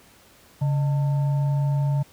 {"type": "tone with frequency modulation", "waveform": "sine", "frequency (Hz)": 140.5, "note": "C#3", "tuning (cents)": 24, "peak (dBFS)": -19, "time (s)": [0.61, 2.03], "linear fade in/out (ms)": 10, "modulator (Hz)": 753, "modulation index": 0.23, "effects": ["pink hiss -53 dBFS RMS until 2.12 s", "high-pass 60 Hz 12 dB/octave"]}